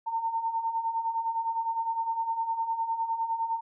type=beating tone pair; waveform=sine; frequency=902 / 911.8 Hz; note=A5 / A#5; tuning=+43 / -39 cents; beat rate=9.8 Hz; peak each=-34 / -28 dBFS; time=0.06-3.61 s; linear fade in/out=20 ms; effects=none